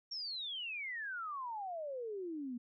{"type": "exponential sweep", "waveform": "sine", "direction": "down", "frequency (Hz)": [5600, 233.1], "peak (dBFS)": -39, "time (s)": [0.11, 2.58], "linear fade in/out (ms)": 10, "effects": []}